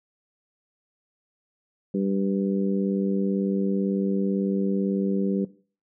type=harmonic tone; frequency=98 Hz; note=G2; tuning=in tune; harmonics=2 / 3 / 4 / 5; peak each=-24 / -30 / -30 / -33 dBFS; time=1.94-5.45 s; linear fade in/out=5 ms; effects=noise-tail reverb RT60 0.4 s tail -18 dB re dry